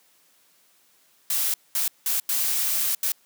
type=noise bursts at uneven times; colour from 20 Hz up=blue; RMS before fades=-24 dBFS; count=5; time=1.3-1.54 / 1.75-1.88 / 2.06-2.2 / 2.29-2.95 / 3.03-3.12 s; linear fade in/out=2 ms; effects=white hiss -61 dBFS RMS until 3.25 s + high-pass 150 Hz 12 dB/octave